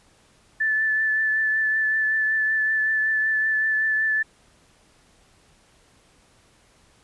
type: tone with vibrato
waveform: sine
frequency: 1750 Hz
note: A6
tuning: 10 cents flat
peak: -19 dBFS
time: 0.6-4.23 s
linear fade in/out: 10 ms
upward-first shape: triangle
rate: 5.3 Hz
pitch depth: 19 cents each way
effects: pink hiss -58 dBFS RMS until 7.03 s + resampled to 24000 Hz